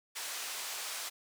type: band-pass noise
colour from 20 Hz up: white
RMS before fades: -40 dBFS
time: 0.15-1.1 s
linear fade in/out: 20 ms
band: 610 to 9100 Hz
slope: 12 dB/octave
effects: none